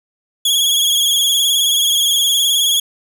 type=tone with vibrato; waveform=sawtooth; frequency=3322 Hz; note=G#7; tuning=in tune; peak=-9 dBFS; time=0.45-2.8 s; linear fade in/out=5 ms; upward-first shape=sine; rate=19 Hz; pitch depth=54 cents each way; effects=none